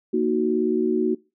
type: chord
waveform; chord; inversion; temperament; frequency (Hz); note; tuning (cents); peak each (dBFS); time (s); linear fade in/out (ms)
sine; D# minor; second; equal; 233.1 / 311.1 / 370; A#3 / D#4 / F#4; 0 / 0 / 0; -24 / -25 / -21; 0.13-1.15; 10
effects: noise-tail reverb RT60 0.3 s tail -24 dB re dry